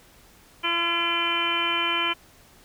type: harmonic tone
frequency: 340.1 Hz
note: F4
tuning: 46 cents flat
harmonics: 1 / 2 / 3 / 4 / 5 / 6 / 7 / 8 / 9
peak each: -34 / -39 / -29 / -31 / -35 / -37 / -27 / -37 / -27 dBFS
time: 0.63-2.14 s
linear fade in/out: 20 ms
effects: pink hiss -54 dBFS RMS until 2.64 s